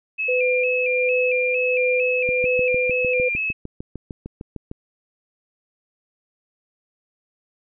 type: tone with vibrato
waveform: sine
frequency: 2488 Hz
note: D#7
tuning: 1 cent flat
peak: -21 dBFS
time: 0.18-3.53 s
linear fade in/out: 20 ms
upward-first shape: square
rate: 2.2 Hz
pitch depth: 67 cents each way
type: tone with tremolo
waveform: sine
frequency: 502 Hz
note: B4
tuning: 28 cents sharp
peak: -18 dBFS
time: 0.28-3.29 s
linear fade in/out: 10 ms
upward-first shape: sine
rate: 1.4 Hz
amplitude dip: 30%
type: click train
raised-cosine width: 3 ms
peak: -19 dBFS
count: 17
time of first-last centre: 2.29-4.714 s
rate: 6.6 Hz
effects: none